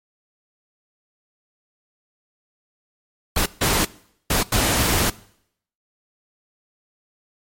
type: noise bursts at uneven times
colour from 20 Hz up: pink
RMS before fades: -19 dBFS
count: 4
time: 3.36-3.46 / 3.61-3.85 / 4.3-4.43 / 4.52-5.1 s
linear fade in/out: 5 ms
effects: noise-tail reverb RT60 0.7 s tail -21 dB re dry + MP3 64 kbps